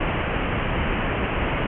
pink low-pass noise, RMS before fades -24 dBFS, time 0-1.67 s, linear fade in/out 10 ms, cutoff 3000 Hz, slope 96 dB/octave, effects none

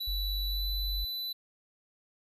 square tone with pitch glide, 3951 to 3990 Hz, B7 to B7, 0 to +17 cents, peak -34 dBFS, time 0-1.33 s, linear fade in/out 10 ms, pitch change +17 cents, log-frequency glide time 0.47-0.65 s
sine tone, 49.03 Hz, G1, 1 cent sharp, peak -31 dBFS, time 0.07-1.05 s, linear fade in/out 10 ms
effects none

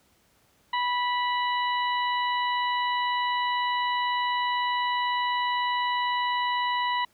harmonic tone, 982 Hz, B5, 10 cents flat, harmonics 1 / 2 / 3 / 4, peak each -25 / -31 / -35 / -37 dBFS, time 0.73-7.05 s, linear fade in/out 5 ms, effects pink hiss -64 dBFS RMS until 7.13 s + high-pass 60 Hz 12 dB/octave

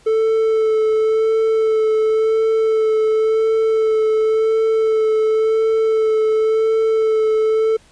triangle tone with vibrato, 440 Hz, A4, in tune, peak -11 dBFS, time 0.06-7.77 s, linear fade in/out 10 ms, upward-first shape sine, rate 0.93 Hz, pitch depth 15 cents each way, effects pink hiss -51 dBFS RMS until 7.91 s + resampled to 22050 Hz

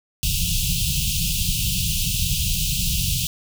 pink band-stop noise, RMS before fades -22 dBFS, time 0.23-3.27 s, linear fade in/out 0 ms, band 190 to 2600 Hz, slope 96 dB/octave, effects none

